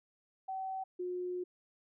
sine tone pair in turn, 763 / 360.1 Hz, G5 / F#4, -47 / -47 cents, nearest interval octave + minor second, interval 1300 cents, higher first, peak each -36 / -35 dBFS, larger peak second, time 0.48-0.84 / 0.99-1.44 s, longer second, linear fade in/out 10 ms, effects none

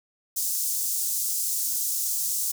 pink high-pass noise, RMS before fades -27 dBFS, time 0.36-2.52 s, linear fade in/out 10 ms, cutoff 6300 Hz, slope 24 dB/octave, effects none

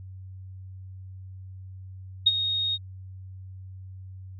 sine tone with ADSR envelope, 3729 Hz, A#7, in tune, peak -13 dBFS, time 2.26-2.78 s, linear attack 10 ms, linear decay 34 ms, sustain -11 dB, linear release 37 ms, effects added 94 Hz sine -39 dBFS peak until 4.39 s

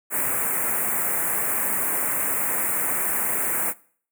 white band-stop noise, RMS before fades -24 dBFS, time 0.1-3.74 s, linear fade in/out 50 ms, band 2300 to 8000 Hz, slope 48 dB/octave, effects noise-tail reverb RT60 0.5 s tail -21 dB re dry + high-pass 150 Hz 12 dB/octave

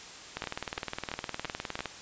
two click trains, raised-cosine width 0.3 ms, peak -17 / -18 dBFS, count 30 / 5, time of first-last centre 0.37-1.857 / 0.44-1.791 s, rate 19.5 / 2.96 Hz, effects white hiss -46 dBFS RMS until 2.01 s + resampled to 16000 Hz

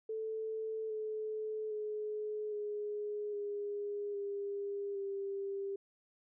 sine tone with pitch steps, 440 / 432.2 / 424.5 / 417 / 409.6 / 402.3 / 395.2 Hz, A4 / A4 / G#4 / G#4 / G#4 / G4 / G4, 0 / -31 / +38 / +7 / -24 / +45 / +14 cents, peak -36 dBFS, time 0.09-5.76 s, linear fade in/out 5 ms, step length 810 ms, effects none

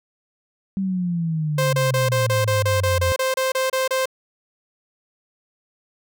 sine exponential sweep, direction down, 196 to 85.7 Hz, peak -20 dBFS, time 0.77-3.12 s, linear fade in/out 0 ms
sawtooth tone bursts, 523.3 Hz, C5, in tune, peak -15 dBFS, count 14, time 1.58-4.057 s, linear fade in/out 5 ms, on 150 ms, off 29 ms
effects none

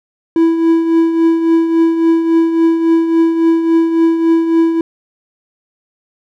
triangle tone with tremolo, 329.6 Hz, E4, in tune, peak -4 dBFS, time 0.36-4.81 s, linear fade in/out 2 ms, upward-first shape triangle, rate 3.6 Hz, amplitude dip 60%, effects none

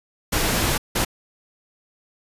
pink noise bursts at uneven times, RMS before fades -21 dBFS, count 2, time 0.32-0.78 / 0.95-1.05 s, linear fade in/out 10 ms, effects resampled to 32000 Hz

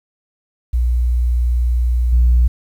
sine tone with level steps, 60.4 Hz, B1, 38 cents flat, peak -12 / -7 dBFS, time 0.73-2.48 s, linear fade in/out 10 ms, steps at 2.12 s, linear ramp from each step 10 ms, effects tanh soft clip ceiling -6 dBFS + 8-bit

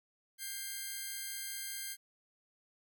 5% pulse tone pair together, 1595 / 2105 Hz, G6 / C7, +30 / +10 cents, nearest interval perfect fourth, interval 480 cents, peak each -31 / -33 dBFS, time 0.38-1.97 s, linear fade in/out 50 ms, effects none

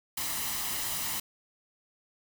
white noise with comb filter, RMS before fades -33 dBFS, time 0.17-1.2 s, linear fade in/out 5 ms, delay 1 ms, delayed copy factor +0.5, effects none

